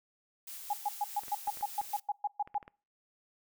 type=noise with tremolo; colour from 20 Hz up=blue; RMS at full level=-44 dBFS; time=0.47-2 s; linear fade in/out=5 ms; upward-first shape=sine; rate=4.9 Hz; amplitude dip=25%
type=tone bursts; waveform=sine; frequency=824 Hz; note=G#5; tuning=14 cents flat; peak=-28 dBFS; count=13; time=0.7-2.582 s; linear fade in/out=5 ms; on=34 ms; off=120 ms
type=clicks; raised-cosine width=0.5 ms; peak=-34 dBFS; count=10; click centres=1.235 / 1.282 / 1.476 / 1.572 / 1.61 / 1.814 / 2.475 / 2.544 / 2.628 / 2.679 s
effects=noise-tail reverb RT60 0.4 s tail -25 dB re dry